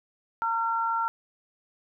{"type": "tone pair together", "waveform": "sine", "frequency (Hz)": [914.2, 1367], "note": ["A#5", "F6"], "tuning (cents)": [-34, -37], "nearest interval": "perfect fifth", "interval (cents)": 697, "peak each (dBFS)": -27, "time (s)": [0.42, 1.08], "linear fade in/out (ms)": 0, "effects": []}